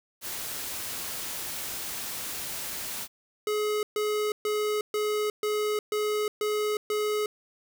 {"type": "noise", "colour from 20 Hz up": "white", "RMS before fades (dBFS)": -35, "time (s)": [0.21, 3.08], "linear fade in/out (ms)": 50}
{"type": "tone bursts", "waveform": "square", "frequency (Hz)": 422.6, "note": "G#4", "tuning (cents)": 30, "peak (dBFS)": -26, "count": 8, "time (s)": [3.47, 7.26], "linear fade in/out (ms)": 2, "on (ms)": 360, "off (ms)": 130}
{"effects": []}